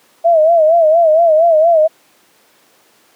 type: tone with vibrato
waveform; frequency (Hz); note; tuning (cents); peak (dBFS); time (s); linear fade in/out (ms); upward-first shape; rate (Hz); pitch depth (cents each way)
sine; 650; E5; -24; -6; 0.24-1.88; 20; sine; 4.3; 100
effects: pink hiss -51 dBFS RMS until 3.15 s + high-pass 300 Hz 12 dB/octave